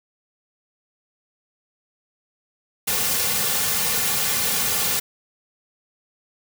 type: noise with comb filter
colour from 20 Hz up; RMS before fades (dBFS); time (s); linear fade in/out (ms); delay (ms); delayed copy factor
white; -22; 2.87-5; 10; 3.1; -0.85
effects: none